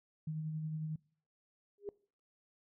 sine tone with tremolo, 156.1 Hz, D#3, 6 cents sharp, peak -35 dBFS, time 0.27-0.96 s, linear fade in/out 5 ms, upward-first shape sine, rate 11 Hz, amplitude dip 30%
sine tone with exponential growth, 406.7 Hz, G#4, 36 cents flat, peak -34 dBFS, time 1.78-1.89 s, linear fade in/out 1 ms, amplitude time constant 23 ms
effects noise-tail reverb RT60 0.5 s tail -24 dB re dry

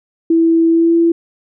sine tone with pitch glide, 329.6 to 335.4 Hz, E4 to E4, 0 to +30 cents, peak -8 dBFS, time 0.3-1.12 s, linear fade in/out 5 ms, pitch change +30 cents, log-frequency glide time 0.69-0.95 s, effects none

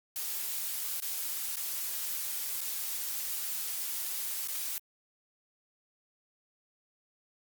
blue noise with dropouts, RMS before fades -35 dBFS, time 0.16-4.78 s, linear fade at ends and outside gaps 1 ms, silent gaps 1.002-1.022 / 1.558-1.568 / 2.607-2.613 / 4.474-4.484 s, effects Opus 48 kbps

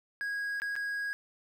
triangle tone with dropouts, 1647 Hz, G#6, 15 cents flat, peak -30 dBFS, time 0.21-1.13 s, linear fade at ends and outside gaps 0 ms, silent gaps 0.6-0.619 / 0.755-0.763 s, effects none

